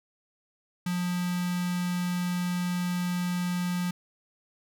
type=tone with notch filter; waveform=square; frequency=177.9 Hz; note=F3; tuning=32 cents sharp; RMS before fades=-29 dBFS; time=0.86-3.91 s; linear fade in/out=5 ms; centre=500 Hz; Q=0.81; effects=none